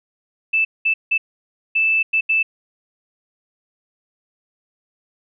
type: tone bursts at uneven times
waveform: sine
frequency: 2637 Hz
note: E7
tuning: in tune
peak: -14 dBFS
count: 6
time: 0.53-0.65 / 0.85-0.94 / 1.11-1.18 / 1.75-2.03 / 2.13-2.21 / 2.29-2.43 s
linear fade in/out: 10 ms
effects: none